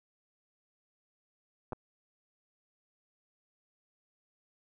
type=clicks; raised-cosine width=1 ms; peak=-24 dBFS; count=2; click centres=1.723 / 1.731 s; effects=none